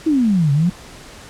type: exponential two-way sweep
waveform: sine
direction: down then up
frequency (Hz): 330 to 136.9 to 185.9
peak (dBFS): -12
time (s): 0.06-0.7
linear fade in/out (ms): 10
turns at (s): 0.52
effects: pink hiss -39 dBFS RMS until 1.29 s + low-pass 9000 Hz 12 dB/octave